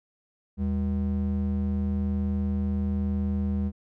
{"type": "ring-modulated tone", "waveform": "triangle", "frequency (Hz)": 140, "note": "C#3", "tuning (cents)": 18, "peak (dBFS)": -19, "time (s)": [0.57, 3.72], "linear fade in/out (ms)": 50, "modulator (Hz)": 60.5, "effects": []}